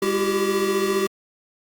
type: tone cluster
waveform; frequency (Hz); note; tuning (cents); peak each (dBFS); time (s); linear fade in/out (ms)
square; 201.6 / 337.8 / 384.2 / 398.9; G3 / E4 / G4 / G4; +49 / +42 / -35 / +30; -29 / -30 / -22 / -29; 0.02-1.07; 5
effects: Opus 48 kbps